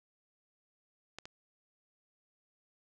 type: clicks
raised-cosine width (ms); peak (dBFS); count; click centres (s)
0.2; -25 / -28; 2; 1.186 / 1.255
effects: 10-bit